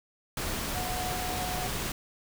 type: tone in noise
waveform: sine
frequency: 730 Hz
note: F#5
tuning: 24 cents flat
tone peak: -35 dBFS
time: 0.75-1.67 s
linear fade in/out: 2 ms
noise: pink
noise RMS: -33 dBFS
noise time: 0.37-1.92 s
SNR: -5 dB
effects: none